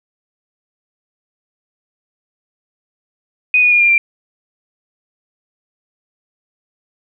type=tone with pitch steps; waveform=sine; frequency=2489 / 2458 / 2427 / 2396 / 2366 Hz; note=D#7 / D#7 / D#7 / D7 / D7; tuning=0 / -22 / -44 / +34 / +12 cents; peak=-8 dBFS; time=3.54-3.98 s; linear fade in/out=2 ms; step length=88 ms; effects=none